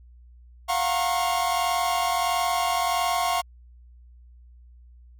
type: chord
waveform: 45% pulse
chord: Gb major seventh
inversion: third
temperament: equal with one note detuned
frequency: 698.5 / 740 / 932.3 / 1085.9 Hz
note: F5 / Gb5 / Bb5 / Db6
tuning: 0 / 0 / 0 / -36 cents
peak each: -26 / -29 / -32 / -27 dBFS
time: 0.68-3.42 s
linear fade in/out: 20 ms
effects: added 60 Hz sine -47 dBFS peak until 5.19 s